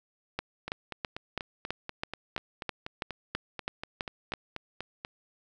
two click trains, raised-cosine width 0.3 ms, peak -15 / -20 dBFS, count 13 / 19, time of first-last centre 0.39-4.337 / 0.68-5.049 s, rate 3.04 / 4.12 Hz, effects none

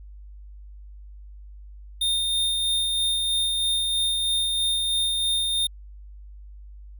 square tone with tremolo, 3645 Hz, A#7, 40 cents flat, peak -21 dBFS, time 2.01-5.67 s, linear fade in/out 5 ms, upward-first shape sine, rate 3.1 Hz, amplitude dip 25%, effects added 50 Hz sine -40 dBFS peak until 6.99 s

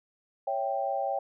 sine chord, C# diminished, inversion none, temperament equal, 554.4 / 659.3 / 784 Hz, C#5 / E5 / G5, 0 / 0 / 0 cents, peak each -32 / -34 / -30 dBFS, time 0.47-1.19 s, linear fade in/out 5 ms, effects none

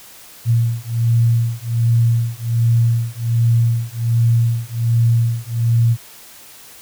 sine beating tone pair, 115.8 / 117.1 Hz, A#2 / A#2, -11 / +8 cents, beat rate 1.3 Hz, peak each -16 dBFS, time 0.45-5.97 s, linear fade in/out 50 ms, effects white hiss -41 dBFS RMS until 6.81 s

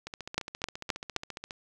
two click trains, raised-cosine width 0.2 ms, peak -21 / -10 dBFS, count 22 / 4, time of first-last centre 0.07-1.508 / 0.38-1.163 s, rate 14.6 / 3.83 Hz, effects none

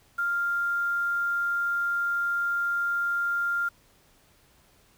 sine tone with quantisation, 1396.9 Hz, F6, in tune, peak -24 dBFS, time 0.18-3.69 s, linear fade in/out 10 ms, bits 8, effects pink hiss -61 dBFS RMS until 4.97 s

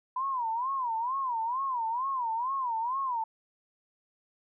sine tone with vibrato, 987.8 Hz, B5, in tune, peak -28 dBFS, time 0.16-3.24 s, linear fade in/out 5 ms, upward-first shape sine, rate 2.2 Hz, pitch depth 180 cents each way, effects none

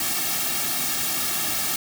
white noise with comb filter, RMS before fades -25 dBFS, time 0-1.76 s, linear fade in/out 2 ms, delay 2 ms, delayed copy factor -0.9, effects none

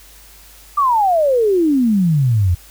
sine exponential sweep, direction down, 1200 to 83.2 Hz, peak -11 dBFS, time 0.77-2.55 s, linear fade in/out 10 ms, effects added 50 Hz sine -45 dBFS peak until 2.7 s + white hiss -44 dBFS RMS until 2.7 s

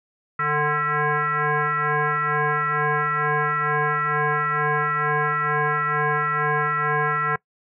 sine tone with frequency modulation, 147.9 Hz, D3, 13 cents sharp, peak -19 dBFS, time 0.39-7.36 s, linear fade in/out 5 ms, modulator 298 Hz, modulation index 5.8, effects noise-tail reverb RT60 0.1 s tail -22 dB re dry

